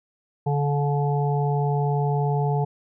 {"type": "harmonic tone", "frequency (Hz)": 143.8, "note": "D3", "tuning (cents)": -36, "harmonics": [1, 3, 5, 6], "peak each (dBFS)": [-21, -28, -30, -30], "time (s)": [0.46, 2.65], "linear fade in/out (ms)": 10, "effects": []}